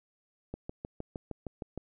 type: click train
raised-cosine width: 2 ms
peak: -24 dBFS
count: 9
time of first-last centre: 0.54-1.776 s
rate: 6.47 Hz
effects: none